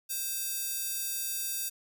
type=tone with high-pass filter; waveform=square; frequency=523.3 Hz; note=C5; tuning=in tune; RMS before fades=-34 dBFS; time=0.09-1.7 s; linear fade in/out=20 ms; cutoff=8200 Hz; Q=0.62; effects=none